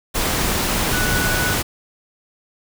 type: tone in noise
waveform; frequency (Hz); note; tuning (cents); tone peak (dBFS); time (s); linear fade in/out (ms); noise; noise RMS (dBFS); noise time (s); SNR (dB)
sine; 1480; F#6; 0; -22; 0.92-1.55; 20; pink; -20; 0.14-1.63; -5
effects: none